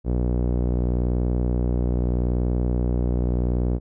sawtooth tone with low-pass filter, 60.8 Hz, B1, 26 cents flat, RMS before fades -22 dBFS, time 0.04-3.8 s, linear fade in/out 50 ms, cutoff 450 Hz, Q 1.1, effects none

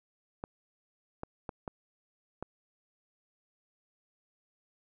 clicks, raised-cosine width 1 ms, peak -23 dBFS, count 5, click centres 0.439 / 1.234 / 1.492 / 1.678 / 2.426 s, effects none

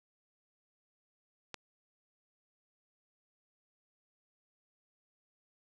click, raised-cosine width 0.2 ms, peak -23 dBFS, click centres 1.543 s, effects none

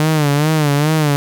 sawtooth tone with vibrato, 150 Hz, D3, 37 cents sharp, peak -8 dBFS, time 0-1.16 s, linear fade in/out 0 ms, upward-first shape sine, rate 2.4 Hz, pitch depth 94 cents each way, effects none

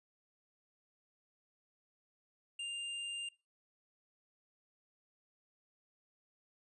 sine tone with tanh clipping, 2798 Hz, F7, 3 cents sharp, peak -40 dBFS, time 2.59-3.29 s, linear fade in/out 5 ms, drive 18 dB, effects noise-tail reverb RT60 0.3 s tail -23 dB re dry + resampled to 24000 Hz

